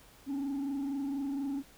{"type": "tone with frequency modulation", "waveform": "sine", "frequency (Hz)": 277.2, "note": "C#4", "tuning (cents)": 0, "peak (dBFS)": -29, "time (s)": [0.26, 1.63], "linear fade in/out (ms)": 50, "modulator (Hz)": 24.2, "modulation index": 0.5, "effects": ["tanh soft clip ceiling -31 dBFS", "pink hiss -58 dBFS RMS until 1.77 s"]}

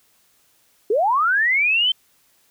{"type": "linear sweep", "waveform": "sine", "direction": "up", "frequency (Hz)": [383.2, 3134], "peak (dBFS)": -15, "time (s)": [0.9, 1.92], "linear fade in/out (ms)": 5, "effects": ["white hiss -60 dBFS RMS until 2.5 s"]}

